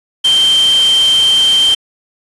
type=tone in noise; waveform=sine; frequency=3136 Hz; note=G7; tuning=in tune; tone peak=-7 dBFS; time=0.24-1.75 s; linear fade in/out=10 ms; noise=white; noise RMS=-21 dBFS; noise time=0.24-1.75 s; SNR=+11 dB; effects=resampled to 24000 Hz